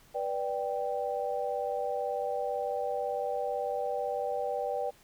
sine chord, G major, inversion first, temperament just, 490 / 588 / 784 Hz, B4 / D5 / G5, -14 / +2 / 0 cents, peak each -34 dBFS, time 0.14-4.91 s, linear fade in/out 20 ms, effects pink hiss -60 dBFS RMS until 5.03 s

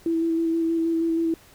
sine tone with vibrato, 329.6 Hz, E4, in tune, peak -20 dBFS, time 0.06-1.34 s, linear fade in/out 2 ms, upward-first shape square, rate 6.3 Hz, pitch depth 13 cents each way, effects pink hiss -52 dBFS RMS until 1.54 s

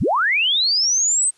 sine linear sweep, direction up, 31.11 to 8410 Hz, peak -15 dBFS, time 0-1.31 s, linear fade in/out 20 ms, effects white hiss -58 dBFS RMS until 1.37 s + resampled to 24000 Hz

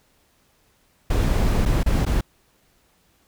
brown noise with dropouts, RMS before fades -19 dBFS, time 1.1-2.21 s, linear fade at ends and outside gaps 5 ms, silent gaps 1.654-1.658 / 1.832-1.861 / 2.052-2.063 s, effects pink hiss -62 dBFS RMS until 3.27 s

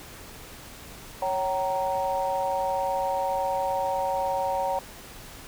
sine chord, G diminished, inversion second, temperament equal with one note detuned, 554.4 / 763.9 / 932.3 Hz, Db5 / G5 / Bb5, 0 / -45 / 0 cents, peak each -28 dBFS, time 1.22-4.79 s, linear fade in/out 2 ms, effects tanh soft clip ceiling -15 dBFS + pink hiss -44 dBFS RMS until 5.47 s

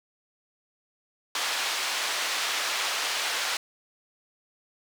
white band-pass noise, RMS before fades -29 dBFS, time 1.35-3.57 s, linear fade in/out 2 ms, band 690 to 4500 Hz, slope 12 dB/octave, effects none

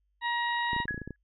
harmonic tone, 949 Hz, A#5, 31 cents sharp, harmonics 1 / 2 / 3 / 4, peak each -30 / -31 / -42 / -38 dBFS, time 0.21-0.86 s, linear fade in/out 50 ms
clicks, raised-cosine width 3 ms, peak -25 dBFS, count 10, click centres 0.732 / 0.764 / 0.802 / 0.855 / 0.909 / 0.944 / 0.978 / 1.017 / 1.076 / 1.107 s
sine tone with exponential decay, 1679 Hz, G#6, 18 cents sharp, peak -27 dBFS, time 0.88-1.16 s, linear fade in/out 1 ms, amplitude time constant 60 ms
effects added 50 Hz sine -70 dBFS peak until 1.23 s

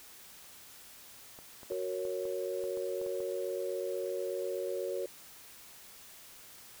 clicks, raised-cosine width 1 ms, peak -36 dBFS, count 10, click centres 1.389 / 1.632 / 1.72 / 2.052 / 2.254 / 2.639 / 2.773 / 3.015 / 3.064 / 3.204 s
sine chord, F# major, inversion none, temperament equal, 370 / 466.2 / 554.4 Hz, F#4 / A#4 / C#5, 0 / 0 / 0 cents, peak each -37 / -38 / -37 dBFS, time 1.7-5.06 s, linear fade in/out 5 ms
effects white hiss -53 dBFS RMS until 6.8 s

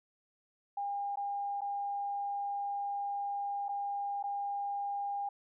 sine tone with dropouts, 806 Hz, G5, 48 cents sharp, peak -33 dBFS, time 0.77-5.29 s, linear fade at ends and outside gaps 5 ms, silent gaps 1.158-1.171 / 1.608-1.616 / 3.684-3.69 / 4.228-4.238 s, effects none

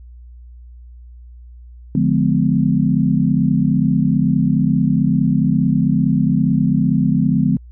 sine chord, D diminished seventh, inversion none, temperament just, 146.83 / 176.2 / 211.4 / 253.7 Hz, D3 / F3 / Ab3 / Cb4, 0 / +16 / +31 / +47 cents, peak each -18 dBFS, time 1.95-7.57 s, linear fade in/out 2 ms, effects added 60 Hz sine -36 dBFS peak until 7.71 s

